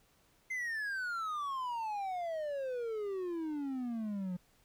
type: exponential sweep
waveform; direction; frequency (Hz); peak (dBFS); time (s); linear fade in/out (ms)
triangle; down; 2093 to 175.9; -33; 0.5-4.37; 10
effects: pink hiss -69 dBFS RMS until 4.64 s